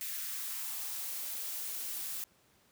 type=noise with high-pass filter sweep; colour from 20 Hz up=blue; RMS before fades=-39 dBFS; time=0.01-2.24 s; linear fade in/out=0 ms; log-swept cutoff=1800 to 210 Hz; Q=1.7; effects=pink hiss -67 dBFS RMS until 2.71 s + high-pass 80 Hz 12 dB/octave